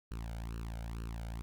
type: tone with flanger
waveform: sawtooth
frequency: 56.6 Hz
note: A1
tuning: 50 cents sharp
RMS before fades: -41 dBFS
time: 0.11-1.42 s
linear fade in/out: 0 ms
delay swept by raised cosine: 0.7 to 1.37 ms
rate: 2.2 Hz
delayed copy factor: +1
effects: none